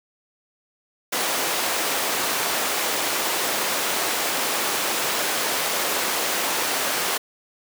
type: high-pass noise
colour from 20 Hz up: pink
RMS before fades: -24 dBFS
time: 1.12-7.18 s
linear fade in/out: 10 ms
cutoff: 450 Hz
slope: 12 dB/octave
effects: none